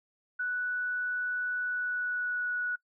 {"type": "tone with pitch glide", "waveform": "sine", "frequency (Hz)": [1480, 1468.1], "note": ["F#6", "F#6"], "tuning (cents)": [0, -14], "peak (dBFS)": -29, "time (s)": [0.39, 2.76], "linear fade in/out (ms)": 10, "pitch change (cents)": -14, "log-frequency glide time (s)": [1.6, 2.52], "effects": ["noise-tail reverb RT60 0.1 s tail -23 dB re dry"]}